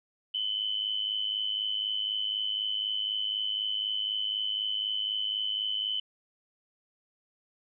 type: tone pair together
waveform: sine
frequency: 2990 / 3094 Hz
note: F#7 / G7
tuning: +17 / -23 cents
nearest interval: minor second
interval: 60 cents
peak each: -30 / -33 dBFS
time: 0.34-6 s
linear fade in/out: 5 ms
effects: none